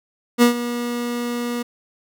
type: tone with ADSR envelope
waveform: 30% pulse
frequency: 240.2 Hz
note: B3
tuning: 48 cents flat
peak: -6 dBFS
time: 0.38-1.63 s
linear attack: 42 ms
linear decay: 110 ms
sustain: -14 dB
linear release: 12 ms
effects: none